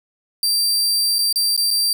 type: tone with dropouts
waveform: sawtooth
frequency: 4699 Hz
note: D8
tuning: in tune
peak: -13 dBFS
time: 0.43-1.93 s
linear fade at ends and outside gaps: 2 ms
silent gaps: 1.185-1.189 / 1.327-1.358 / 1.565-1.576 / 1.706-1.71 s
effects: none